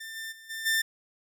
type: tone with level steps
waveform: sawtooth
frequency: 1790 Hz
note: A6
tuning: 29 cents sharp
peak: -35 / -32 / -44 / -31 / -20 dBFS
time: 0-0.82 s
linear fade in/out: 10 ms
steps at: 0.15 / 0.31 / 0.49 / 0.65 s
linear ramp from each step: 20 ms
effects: none